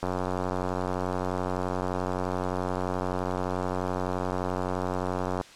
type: click train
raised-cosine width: 1 ms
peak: -15 dBFS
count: 494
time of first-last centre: 0.03-5.412 s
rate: 91.6 Hz
effects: white hiss -49 dBFS RMS until 5.55 s + low-pass 6000 Hz 12 dB/octave